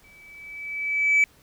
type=tone with exponential growth; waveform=sine; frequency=2300 Hz; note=D7; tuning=37 cents flat; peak=-12 dBFS; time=0.04-1.24 s; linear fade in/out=1 ms; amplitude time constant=260 ms; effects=tanh soft clip ceiling -13 dBFS + pink hiss -57 dBFS RMS until 1.42 s